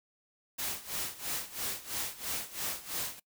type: noise with tremolo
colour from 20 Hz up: white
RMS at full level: -34 dBFS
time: 0.58-3.2 s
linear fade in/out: 10 ms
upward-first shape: sine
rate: 3 Hz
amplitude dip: 85%
effects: noise-tail reverb RT60 0.1 s tail -22 dB re dry